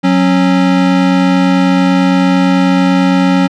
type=tone pair together; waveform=square; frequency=184 / 273 Hz; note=F#3 / C#4; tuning=-9 / -26 cents; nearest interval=perfect fifth; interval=683 cents; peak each=-11 dBFS; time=0.03-3.48 s; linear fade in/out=20 ms; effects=low-pass 4000 Hz 12 dB/octave